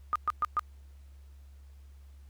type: tone bursts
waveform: sine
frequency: 1222 Hz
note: D#6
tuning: 32 cents flat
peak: -24 dBFS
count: 4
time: 0.13-0.594 s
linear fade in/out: 0 ms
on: 26 ms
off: 120 ms
effects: added 69 Hz sine -49 dBFS peak until 2.29 s + pink hiss -69 dBFS RMS until 2.29 s